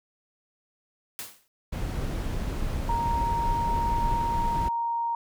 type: noise with exponential decay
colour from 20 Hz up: white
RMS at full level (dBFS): -33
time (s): 1.19-1.48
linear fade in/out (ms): 0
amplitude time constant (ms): 62
type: noise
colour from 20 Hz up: brown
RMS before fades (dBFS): -29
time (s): 1.72-4.69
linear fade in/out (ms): 10
type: tone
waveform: sine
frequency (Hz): 932.3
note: A#5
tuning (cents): 0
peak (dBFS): -25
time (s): 2.89-5.15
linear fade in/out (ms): 2
effects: none